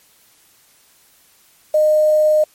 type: tone with quantisation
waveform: sine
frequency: 613 Hz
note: D#5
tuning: 26 cents flat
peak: -10 dBFS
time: 1.74-2.44 s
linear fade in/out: 5 ms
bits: 6
effects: white hiss -53 dBFS RMS until 2.54 s + MP3 64 kbps